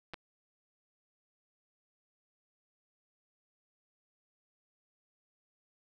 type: clicks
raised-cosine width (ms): 0.3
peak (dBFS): -26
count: 2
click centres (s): 0.136 / 0.142
effects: none